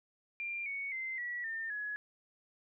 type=tone with pitch steps; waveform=sine; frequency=2384 / 2224 / 2075 / 1936.4 / 1806.7 / 1685.7 Hz; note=D7 / C#7 / C7 / B6 / A6 / G#6; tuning=+25 / +5 / -15 / -35 / +45 / +25 cents; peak=-36 dBFS; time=0.4-1.96 s; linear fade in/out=0 ms; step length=260 ms; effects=none